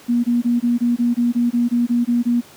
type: tone bursts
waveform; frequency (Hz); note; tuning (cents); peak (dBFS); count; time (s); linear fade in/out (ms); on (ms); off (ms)
sine; 239.4; A#3; +46; -13; 13; 0.08-2.412; 20; 160; 21
effects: pink hiss -44 dBFS RMS until 2.56 s + high-pass 150 Hz 12 dB/octave